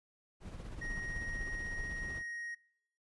brown noise with tremolo, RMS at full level -41 dBFS, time 0.4-2.23 s, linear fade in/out 50 ms, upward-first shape triangle, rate 16 Hz, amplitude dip 50%
triangle tone, 1878 Hz, A#6, 12 cents sharp, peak -38 dBFS, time 0.81-2.55 s, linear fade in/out 10 ms
effects noise-tail reverb RT60 0.7 s tail -24 dB re dry + resampled to 24000 Hz

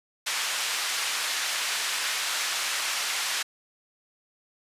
pink band-pass noise, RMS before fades -29 dBFS, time 0.26-3.43 s, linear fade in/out 10 ms, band 1500 to 8500 Hz, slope 12 dB/octave, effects resampled to 32000 Hz

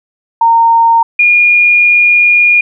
sine tone pair in turn, 920 / 2429 Hz, A#5 / D#7, -23 / -42 cents, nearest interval octave + perfect fourth, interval 1681 cents, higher second, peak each -4 dBFS, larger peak neither, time 0.41-1.03 / 1.19-2.61 s, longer second, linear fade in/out 5 ms, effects none

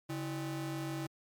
45% pulse ring-modulated tone, 233.1 Hz, A#3, in tune, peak -33 dBFS, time 0.09-1.07 s, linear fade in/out 10 ms, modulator 93.1 Hz, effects MP3 96 kbps

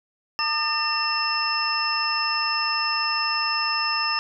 sine tone cluster, 906 / 1212 / 1803 / 2713 / 5260 Hz, A#5 / D#6 / A6 / E7 / E8, -50 / -46 / +42 / +49 / -5 cents, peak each -32 / -27 / -31 / -28 / -25 dBFS, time 0.39-4.19 s, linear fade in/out 0 ms, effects none

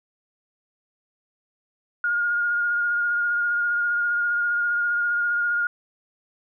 sine tone with vibrato, 1424 Hz, F6, 33 cents sharp, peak -20 dBFS, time 2.04-5.67 s, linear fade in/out 2 ms, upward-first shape sine, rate 15 Hz, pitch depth 17 cents each way, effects none

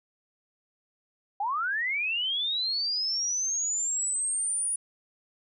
sine linear sweep, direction up, 770 to 9740 Hz, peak -26 dBFS, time 1.4-4.76 s, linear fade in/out 5 ms, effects none

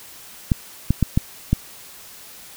clicks, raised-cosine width 5 ms, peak -3 dBFS, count 5, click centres 0.518 / 0.906 / 1.027 / 1.175 / 1.53 s, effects white hiss -42 dBFS RMS until 2.56 s

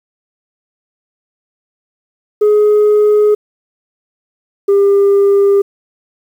sine tone pair in turn, 419.9 / 399.5 Hz, G#4 / G4, +19 / +33 cents, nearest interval minor second, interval 86 cents, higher first, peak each -4 dBFS, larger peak neither, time 2.41-3.35 / 4.68-5.62 s, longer neither, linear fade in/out 10 ms, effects tanh soft clip ceiling -5 dBFS + 7-bit

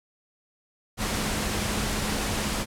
sine tone in noise, 210 Hz, G#3, 19 cents sharp, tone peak -34 dBFS, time 0.97-2.66 s, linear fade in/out 50 ms, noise pink, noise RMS -28 dBFS, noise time 0.97-2.66 s, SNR -9 dB, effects low-pass 11000 Hz 12 dB/octave

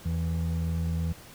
triangle tone pair together, 82.7 / 165.27 Hz, E2 / E3, +6 / +5 cents, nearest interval octave, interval 1199 cents, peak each -26 / -28 dBFS, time 0.05-1.13 s, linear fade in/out 10 ms, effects pink hiss -49 dBFS RMS until 1.34 s

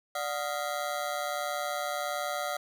25% pulse ring-modulated tone, 659 Hz, E5, 1 cent flat, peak -24 dBFS, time 0.15-2.57 s, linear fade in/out 5 ms, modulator 70.7 Hz, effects none

